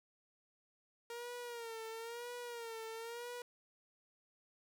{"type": "tone with vibrato", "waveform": "sawtooth", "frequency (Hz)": 466.2, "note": "A#4", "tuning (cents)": 0, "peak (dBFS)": -40, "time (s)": [1.1, 3.42], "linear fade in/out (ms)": 2, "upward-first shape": "sine", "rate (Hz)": 1, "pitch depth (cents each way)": 75, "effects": []}